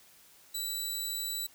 15% pulse tone, 3951 Hz, B7, in tune, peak -26 dBFS, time 0.54-1.47 s, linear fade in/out 10 ms, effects white hiss -59 dBFS RMS until 1.54 s

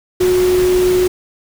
sine tone in noise, 365 Hz, F#4, 24 cents flat, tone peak -10 dBFS, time 0.2-1.08 s, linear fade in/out 10 ms, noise pink, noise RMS -24 dBFS, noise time 0.2-1.08 s, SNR +11 dB, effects none

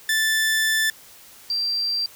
sawtooth / sine tone pair in turn, 1760 / 4712 Hz, A6 / D8, 0 / +5 cents, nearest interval octave + perfect fourth, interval 1705 cents, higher second, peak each -15 / -21 dBFS, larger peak first, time 0.09-0.9 / 1.5-2.06 s, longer first, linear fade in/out 2 ms, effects white hiss -47 dBFS RMS until 2.15 s

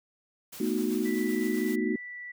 white noise with tremolo, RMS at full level -43 dBFS, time 0.52-1.76 s, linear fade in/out 10 ms, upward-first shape sine, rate 7.8 Hz, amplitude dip 30%
sine chord, B dominant seventh, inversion third, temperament equal with one note detuned, 220 / 244.4 / 311.1 / 370 Hz, A3 / B3 / D#4 / F#4, 0 / -18 / 0 / 0 cents, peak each -31 dBFS, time 0.6-1.96 s, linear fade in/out 5 ms
sine tone with pitch glide, 1975.5 to 1961.9 Hz, B6 to B6, 0 to -12 cents, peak -38 dBFS, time 1.05-2.32 s, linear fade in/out 10 ms, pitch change -12 cents, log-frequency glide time 1.86-2.19 s
effects none

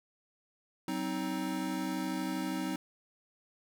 square chord, C diminished, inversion second, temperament just, 188.37 / 261.6 / 314 Hz, Gb3 / C4 / Eb4, +31 / 0 / +16 cents, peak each -39 / -38 / -37 dBFS, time 0.88-2.76 s, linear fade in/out 2 ms, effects none

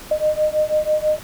sine beating tone pair, 610 / 616.1 Hz, D#5 / D#5, -34 / -17 cents, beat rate 6.1 Hz, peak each -19 dBFS, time 0.11-1.19 s, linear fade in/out 5 ms, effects pink hiss -38 dBFS RMS until 1.23 s

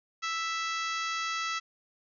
harmonic tone, 659.3 Hz, E5, in tune, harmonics 2 / 3 / 4 / 5 / 6 / 7 / 8 / 9 / 10, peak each -33 / -37 / -39 / -41 / -43 / -44 / -45 / -46 / -47 dBFS, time 0.22-1.6 s, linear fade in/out 20 ms, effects none

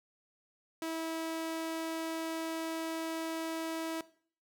sawtooth tone, 324.9 Hz, E4, 25 cents flat, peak -31 dBFS, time 0.82-4.01 s, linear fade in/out 2 ms, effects noise-tail reverb RT60 0.5 s tail -18 dB re dry

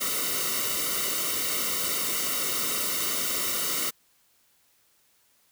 white noise with comb filter, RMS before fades -28 dBFS, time 0-3.91 s, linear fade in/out 20 ms, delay 1.2 ms, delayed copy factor -0.85, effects white hiss -65 dBFS RMS until 5.51 s

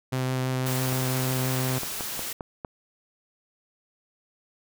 sawtooth tone with vibrato, 129.2 Hz, C3, 21 cents flat, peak -21 dBFS, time 0.12-1.79 s, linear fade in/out 10 ms, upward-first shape triangle, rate 6 Hz, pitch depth 10 cents each way
white noise, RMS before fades -33 dBFS, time 0.66-2.33 s, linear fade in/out 5 ms
clicks, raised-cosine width 1 ms, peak -19 dBFS, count 6, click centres 0.927 / 1.833 / 2.008 / 2.193 / 2.408 / 2.648 s
effects none

